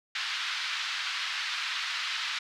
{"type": "band-pass noise", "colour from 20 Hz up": "white", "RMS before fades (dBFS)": -33, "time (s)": [0.15, 2.39], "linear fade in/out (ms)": 5, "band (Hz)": [1200, 4200], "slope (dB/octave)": 24, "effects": []}